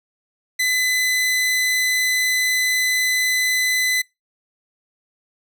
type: tone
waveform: sawtooth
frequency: 2012 Hz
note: B6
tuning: 32 cents sharp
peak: -14 dBFS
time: 0.59-4.02 s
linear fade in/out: 10 ms
effects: noise-tail reverb RT60 0.2 s tail -23 dB re dry